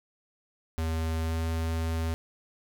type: tone with pitch glide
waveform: square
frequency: 80.8 to 81.6 Hz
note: E2 to E2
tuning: -34 to -17 cents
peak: -28 dBFS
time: 0.78-2.14 s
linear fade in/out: 0 ms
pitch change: +17 cents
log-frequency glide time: 1.21-1.37 s
effects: none